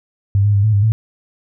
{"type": "tone with pitch steps", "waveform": "sine", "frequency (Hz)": [99.7, 103.3, 100.3, 108.5, 100.9, 110.4], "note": ["G2", "G#2", "G2", "A2", "G#2", "A2"], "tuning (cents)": [30, -9, 40, -24, -49, 6], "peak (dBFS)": -10, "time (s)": [0.35, 0.92], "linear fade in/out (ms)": 0, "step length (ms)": 95, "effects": []}